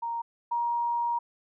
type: tone pair in turn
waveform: sine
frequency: 932.3 / 945.3 Hz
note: A#5 / A#5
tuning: 0 / +24 cents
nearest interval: unison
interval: 24 cents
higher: second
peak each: -29 / -25 dBFS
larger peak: second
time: 0.02-0.22 / 0.51-1.19 s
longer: second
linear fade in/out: 10 ms
effects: none